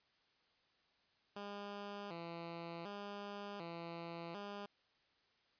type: tone with vibrato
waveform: 10% pulse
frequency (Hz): 185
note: F#3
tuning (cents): 0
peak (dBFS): -37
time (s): 1.36-4.66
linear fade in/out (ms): 5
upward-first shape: square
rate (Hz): 0.67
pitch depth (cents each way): 160
effects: white hiss -75 dBFS RMS until 5.59 s + resampled to 11025 Hz